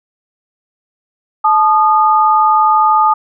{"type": "tone pair together", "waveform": "sine", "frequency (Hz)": [867, 1226.1], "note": ["A5", "D#6"], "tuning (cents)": [-26, -26], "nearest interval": "tritone", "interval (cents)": 600, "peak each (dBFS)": -10, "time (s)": [1.44, 3.14], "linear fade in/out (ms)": 10, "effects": []}